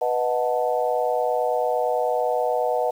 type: chord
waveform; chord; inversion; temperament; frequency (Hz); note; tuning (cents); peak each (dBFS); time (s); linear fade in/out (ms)
sine; B dominant seventh; none; equal with one note detuned; 493.9 / 622.3 / 731.5 / 880; B4 / D#5 / F#5 / A5; 0 / 0 / -20 / 0; -24 / -25 / -25 / -29; 0.01-2.91; 10
effects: 8-bit